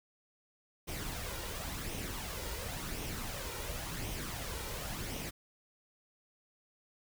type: noise with flanger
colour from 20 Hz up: pink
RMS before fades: -40 dBFS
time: 0.87-5.31 s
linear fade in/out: 20 ms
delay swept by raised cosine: 0.33 to 2.13 ms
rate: 0.93 Hz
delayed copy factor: +0.5
effects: none